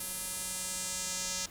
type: tone with band-pass filter sweep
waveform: square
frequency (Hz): 185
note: F#3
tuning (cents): 0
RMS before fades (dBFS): -37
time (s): 0-1.46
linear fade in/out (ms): 5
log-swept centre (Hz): 11000 to 6300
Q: 2.1
effects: pink hiss -52 dBFS RMS until 1.5 s